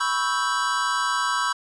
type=chord; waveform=square; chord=C# half-diminished seventh; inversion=third; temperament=equal with one note detuned; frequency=987.8 / 1108.7 / 1313.2 / 1568 Hz; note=B5 / C#6 / E6 / G6; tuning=0 / 0 / -7 / 0 cents; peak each=-28 dBFS; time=0-1.53 s; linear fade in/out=10 ms; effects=resampled to 22050 Hz + 9-bit